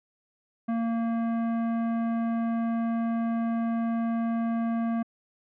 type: tone with tanh clipping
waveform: sine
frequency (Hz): 229.8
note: A#3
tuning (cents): -25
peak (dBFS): -27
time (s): 0.68-5.03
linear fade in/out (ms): 10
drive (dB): 16
effects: low-pass 2000 Hz 12 dB/octave